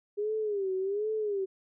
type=tone with vibrato; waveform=sine; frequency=404.7 Hz; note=G#4; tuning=45 cents flat; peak=-28 dBFS; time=0.17-1.46 s; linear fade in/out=20 ms; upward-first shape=sine; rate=1.3 Hz; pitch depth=130 cents each way; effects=none